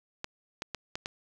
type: clicks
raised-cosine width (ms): 0.2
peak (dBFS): -17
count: 5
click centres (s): 0.244 / 0.621 / 0.747 / 0.955 / 1.059
effects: none